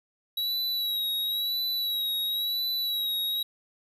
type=tone with vibrato; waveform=square; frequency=3881 Hz; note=B7; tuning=31 cents flat; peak=-27 dBFS; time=0.37-3.43 s; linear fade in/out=5 ms; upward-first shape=sine; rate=0.97 Hz; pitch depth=46 cents each way; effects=10-bit